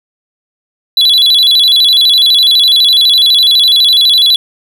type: tone with vibrato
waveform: triangle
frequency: 3664 Hz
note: A#7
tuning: 31 cents flat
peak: -3 dBFS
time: 0.97-4.36 s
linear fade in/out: 2 ms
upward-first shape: square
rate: 12 Hz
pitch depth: 140 cents each way
effects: 7-bit